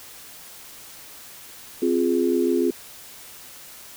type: chord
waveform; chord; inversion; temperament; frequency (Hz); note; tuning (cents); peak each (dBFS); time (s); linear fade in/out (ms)
sine; F minor; second; equal; 261.6 / 349.2 / 415.3; C4 / F4 / Ab4; 0 / 0 / 0; -23 / -21 / -24; 1.82-2.71; 5
effects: white hiss -43 dBFS RMS until 3.96 s